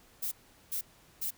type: noise bursts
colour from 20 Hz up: violet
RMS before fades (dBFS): -34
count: 3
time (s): 0.22-1.308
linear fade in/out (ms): 10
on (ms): 96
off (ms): 400
effects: pink hiss -61 dBFS RMS until 1.37 s